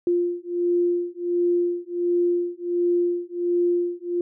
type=beating tone pair; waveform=sine; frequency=349.2 / 350.6 Hz; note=F4 / F4; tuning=0 / +7 cents; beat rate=1.4 Hz; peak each=-23 dBFS; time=0.07-4.21 s; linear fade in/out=2 ms; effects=none